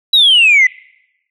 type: exponential sweep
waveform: sine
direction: down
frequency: 3951 to 1974 Hz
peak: -4 dBFS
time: 0.13-0.67 s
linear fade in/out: 5 ms
effects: noise-tail reverb RT60 0.9 s tail -26 dB re dry + tanh soft clip ceiling -2 dBFS